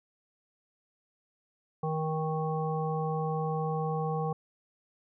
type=harmonic tone; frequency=157.4 Hz; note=D#3; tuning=20 cents sharp; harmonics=1 / 3 / 5 / 7; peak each=-31 / -34 / -35 / -39 dBFS; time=1.83-4.33 s; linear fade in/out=5 ms; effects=none